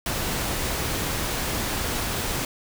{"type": "noise", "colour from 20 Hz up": "pink", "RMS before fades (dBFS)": -27, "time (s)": [0.06, 2.45], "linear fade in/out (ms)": 2, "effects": []}